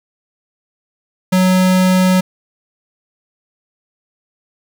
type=tone; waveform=square; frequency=185 Hz; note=F#3; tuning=in tune; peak=-10 dBFS; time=1.32-2.21 s; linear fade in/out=10 ms; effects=8-bit